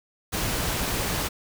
pink noise, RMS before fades -27 dBFS, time 0.32-1.29 s, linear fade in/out 20 ms, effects none

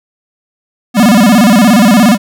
square tone with vibrato, 220 Hz, A3, in tune, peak -4 dBFS, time 0.94-2.18 s, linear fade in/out 50 ms, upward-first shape square, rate 17 Hz, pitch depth 180 cents each way, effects none

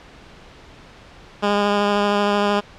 10% pulse tone with vibrato, 204.4 Hz, G#3, 27 cents flat, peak -8 dBFS, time 1.42-2.61 s, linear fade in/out 20 ms, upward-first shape sine, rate 13 Hz, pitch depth 13 cents each way, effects pink hiss -44 dBFS RMS until 2.78 s + low-pass 4000 Hz 12 dB/octave

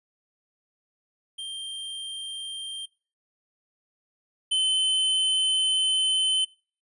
square tone pair in turn, 3171 / 3059 Hz, G7 / G7, +19 / -43 cents, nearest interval minor second, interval 62 cents, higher first, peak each -33 / -22 dBFS, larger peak second, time 1.38-2.86 / 4.51-6.45 s, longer second, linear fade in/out 10 ms, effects noise-tail reverb RT60 0.4 s tail -23 dB re dry + resampled to 24000 Hz

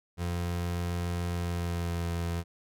30% pulse tone with pitch glide, 87.1 to 85.21 Hz, F2 to F2, -4 to -42 cents, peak -27 dBFS, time 0.17-2.44 s, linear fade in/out 50 ms, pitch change -38 cents, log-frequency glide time 1.31-2.08 s, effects none

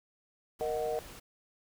pink noise, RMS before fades -49 dBFS, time 0.59-1.2 s, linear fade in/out 10 ms
sine chord, D# minor, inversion second, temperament equal, 466.2 / 622.3 / 740 Hz, A#4 / D#5 / F#5, 0 / 0 / 0 cents, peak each -33 / -35 / -37 dBFS, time 0.61-0.99 s, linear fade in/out 0 ms
effects none

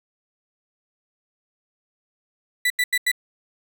35% pulse tone bursts, 1975.5 Hz, B6, in tune, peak -16 dBFS, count 4, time 2.65-3.116 s, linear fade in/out 5 ms, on 52 ms, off 86 ms, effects none

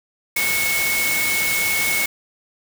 sine tone in noise, 2198 Hz, C#7, 15 cents flat, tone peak -20 dBFS, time 0.36-2.06 s, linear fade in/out 5 ms, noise white, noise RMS -23 dBFS, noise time 0.36-2.06 s, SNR 0 dB, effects none

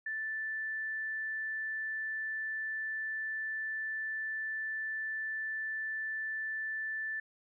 sine tone, 1760 Hz, A6, in tune, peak -34 dBFS, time 0.06-7.2 s, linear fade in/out 5 ms, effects none

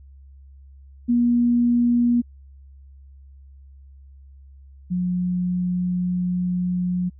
sine tone pair in turn, 239.8 / 179.65 Hz, A#3 / F3, +49 / +49 cents, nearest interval perfect fourth, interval 500 cents, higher first, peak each -15 / -20 dBFS, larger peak first, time 1.08-2.22 / 4.9-7.1 s, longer second, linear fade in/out 20 ms, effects added 68 Hz sine -43 dBFS peak until 7.19 s

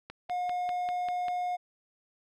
click train, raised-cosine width 0.3 ms, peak -25 dBFS, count 7, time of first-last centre 0.1-1.283 s, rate 5.07 Hz
triangle tone, 718 Hz, F5, 48 cents sharp, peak -27 dBFS, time 0.29-1.57 s, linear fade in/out 20 ms
effects none

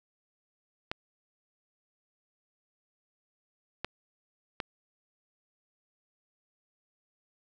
clicks, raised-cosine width 0.3 ms, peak -16 dBFS, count 3, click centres 0.915 / 3.846 / 4.602 s, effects none

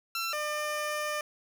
15% pulse tone pair in turn, 1351 / 600.5 Hz, E6 / D5, +42 / +38 cents, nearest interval octave + major second, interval 1404 cents, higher first, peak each -24 dBFS, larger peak neither, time 0.15-0.33 / 0.33-1.21 s, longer second, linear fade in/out 2 ms, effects none

